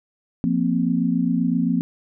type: chord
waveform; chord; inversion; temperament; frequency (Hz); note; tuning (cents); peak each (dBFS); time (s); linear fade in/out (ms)
sine; F suspended fourth; none; equal with one note detuned; 174.61 / 233.1 / 260.7; F3 / Bb3 / C4; 0 / 0 / -6; -22; 0.44-1.81; 0
effects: none